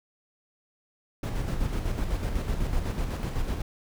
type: noise with tremolo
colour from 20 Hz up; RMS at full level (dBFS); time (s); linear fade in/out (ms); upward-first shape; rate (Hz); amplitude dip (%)
brown; -27; 1.23-3.62; 5; square; 8; 40
effects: none